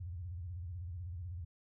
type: tone with vibrato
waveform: sine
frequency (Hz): 87.31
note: F2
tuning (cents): 0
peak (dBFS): -40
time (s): 0-1.45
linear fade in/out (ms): 10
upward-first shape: square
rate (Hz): 16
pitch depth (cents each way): 140
effects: none